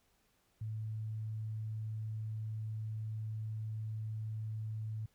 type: tone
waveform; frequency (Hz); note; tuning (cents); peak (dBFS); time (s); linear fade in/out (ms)
sine; 109.2; A2; -13; -37; 0.61-5.06; 5
effects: pink hiss -74 dBFS RMS until 5.14 s